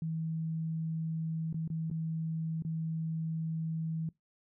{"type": "tone with dropouts", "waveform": "sine", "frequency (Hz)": 161.3, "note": "E3", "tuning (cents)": -37, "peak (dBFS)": -32, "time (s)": [0.02, 4.09], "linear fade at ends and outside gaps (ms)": 2, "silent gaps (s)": [[1.528, 1.543], [1.677, 1.701], [1.901, 1.912], [2.623, 2.649]], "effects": ["noise-tail reverb RT60 0.2 s tail -24 dB re dry"]}